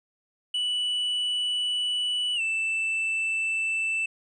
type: tone with pitch glide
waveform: triangle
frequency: 2960 to 2652 Hz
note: F#7 to E7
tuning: 0 to +10 cents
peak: -23 dBFS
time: 0.54-4.06 s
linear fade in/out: 5 ms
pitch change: -190 cents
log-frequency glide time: 2.35-2.41 s
effects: resampled to 24000 Hz